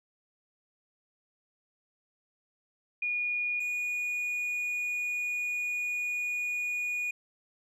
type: tone pair in turn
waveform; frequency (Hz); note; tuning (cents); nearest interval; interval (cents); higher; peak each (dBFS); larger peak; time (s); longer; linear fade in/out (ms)
sine / triangle; 2444 / 2453; D#7 / D#7; -32 / -25; unison; 7; second; -28; neither; 3.02-3.6 / 3.6-7.11; second; 5
effects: resampled to 32000 Hz